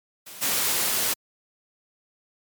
white noise with level steps, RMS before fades -41 / -24 dBFS, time 0.26-1.14 s, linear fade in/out 10 ms, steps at 0.41 s, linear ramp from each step 20 ms, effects high-pass 100 Hz 12 dB/octave + MP3 96 kbps

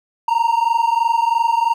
triangle tone pair together, 915 / 938 Hz, A#5 / A#5, -32 / +11 cents, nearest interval unison, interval 43 cents, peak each -15 dBFS, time 0.28-1.74 s, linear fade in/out 5 ms, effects none

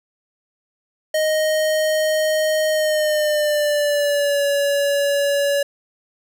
square tone with pitch glide, 622.3 to 567.4 Hz, D#5 to C#5, 0 to +40 cents, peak -17 dBFS, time 1.14-5.63 s, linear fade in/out 5 ms, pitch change -160 cents, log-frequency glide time 2.7-4.44 s, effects none

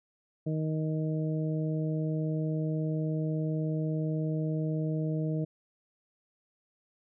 harmonic tone, 156.4 Hz, D#3, 9 cents sharp, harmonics 1 / 2 / 3 / 4, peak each -29 / -35 / -39 / -41 dBFS, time 0.46-5.45 s, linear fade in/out 10 ms, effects none

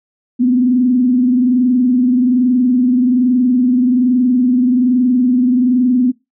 sine tone with frequency modulation, 250 Hz, B3, 21 cents sharp, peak -9 dBFS, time 0.39-6.12 s, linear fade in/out 20 ms, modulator 21.2 Hz, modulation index 0.57, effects noise-tail reverb RT60 0.2 s tail -20 dB re dry

